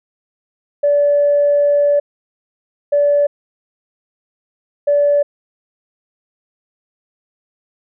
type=tone bursts at uneven times; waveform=sine; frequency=578 Hz; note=D5; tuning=28 cents flat; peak=-9 dBFS; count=3; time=0.83-2 / 2.92-3.27 / 4.87-5.23 s; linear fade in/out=10 ms; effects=tanh soft clip ceiling -5 dBFS